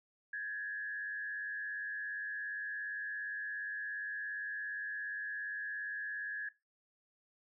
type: tone with frequency modulation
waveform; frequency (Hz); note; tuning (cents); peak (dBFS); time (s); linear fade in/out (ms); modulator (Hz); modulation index
sine; 1683; G#6; +23; -37; 0.33-6.49; 5; 97.3; 0.6
effects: noise-tail reverb RT60 0.2 s tail -18 dB re dry